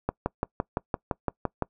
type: click train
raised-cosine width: 1 ms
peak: -11 dBFS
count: 10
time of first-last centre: 0.09-1.623 s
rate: 5.87 Hz
effects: noise-tail reverb RT60 0.1 s tail -24 dB re dry